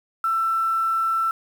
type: tone with quantisation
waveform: sine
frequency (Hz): 1335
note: E6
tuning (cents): +22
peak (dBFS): -19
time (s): 0.24-1.31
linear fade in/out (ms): 2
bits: 7
effects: none